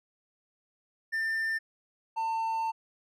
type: tone pair in turn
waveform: triangle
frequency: 1793 / 898.5 Hz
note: A6 / A5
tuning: +32 / +36 cents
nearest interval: octave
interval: 1196 cents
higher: first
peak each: -26 dBFS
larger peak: neither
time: 1.12-1.59 / 2.16-2.72 s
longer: second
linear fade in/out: 20 ms
effects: none